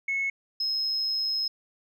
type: tone pair in turn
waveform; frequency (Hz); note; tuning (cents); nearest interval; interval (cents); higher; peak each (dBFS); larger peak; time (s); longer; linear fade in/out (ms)
sine; 2193 / 5147; C#7 / E8; -19 / -42; octave + minor third; 1477; second; -24; neither; 0.08-0.3 / 0.6-1.48; second; 5
effects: tanh soft clip ceiling -21 dBFS